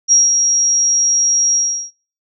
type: tone with ADSR envelope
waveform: sine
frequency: 5650 Hz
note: F8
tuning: 19 cents sharp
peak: -6 dBFS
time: 0.08-1.91 s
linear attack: 40 ms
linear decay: 180 ms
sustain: -5 dB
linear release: 360 ms
effects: noise-tail reverb RT60 0.4 s tail -22 dB re dry